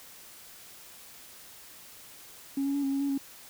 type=tone with pitch steps; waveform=sine; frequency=275.1 / 278.5 / 283.3 / 272.3 / 275.4 / 281 / 274.6 Hz; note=C#4 / C#4 / C#4 / C#4 / C#4 / C#4 / C#4; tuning=-13 / +8 / +38 / -31 / -11 / +24 / -16 cents; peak=-25 dBFS; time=2.57-3.179 s; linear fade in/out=5 ms; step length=87 ms; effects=tanh soft clip ceiling -23 dBFS + white hiss -50 dBFS RMS until 3.49 s